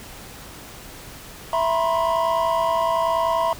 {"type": "tone cluster", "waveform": "triangle", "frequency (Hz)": [662, 956, 1017, 1067], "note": ["E5", "A#5", "C6", "C6"], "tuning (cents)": [7, 43, -50, 34], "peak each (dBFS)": [-20, -21, -25, -25], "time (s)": [1.53, 3.53], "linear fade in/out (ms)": 2, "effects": ["pink hiss -40 dBFS RMS until 3.59 s"]}